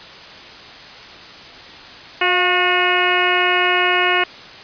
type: harmonic tone with a mistuned harmonic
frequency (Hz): 362.1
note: F#4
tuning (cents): -37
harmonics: 1 / 2 / 3 / 4 / 5 / 6 / 7 / 8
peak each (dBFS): -22 / -22 / -22 / -22 / -22 / -22 / -22 / -22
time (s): 2.21-4.24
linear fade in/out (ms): 5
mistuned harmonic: 2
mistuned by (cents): -38
effects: white hiss -37 dBFS RMS until 4.63 s + resampled to 11025 Hz